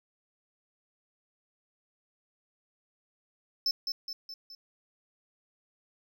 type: tone with echo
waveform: triangle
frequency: 5274 Hz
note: E8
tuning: in tune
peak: -24 dBFS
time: 3.66-3.71 s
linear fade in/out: 2 ms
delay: 210 ms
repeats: 4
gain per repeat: -5 dB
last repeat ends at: 4.55 s
effects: none